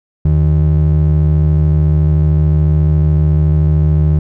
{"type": "ring-modulated tone", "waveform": "triangle", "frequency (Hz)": 116.54, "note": "A#2", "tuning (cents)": 0, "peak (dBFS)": -3, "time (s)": [0.25, 4.19], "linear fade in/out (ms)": 5, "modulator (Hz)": 36.9, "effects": []}